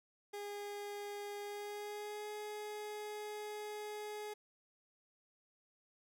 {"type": "tone with pitch glide", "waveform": "30% pulse", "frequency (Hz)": [409.3, 420.6], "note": ["G#4", "G#4"], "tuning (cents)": [-25, 22], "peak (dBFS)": -40, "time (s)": [0.33, 4.34], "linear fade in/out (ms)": 10, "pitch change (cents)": 47, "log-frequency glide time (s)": [1.42, 2.29], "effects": []}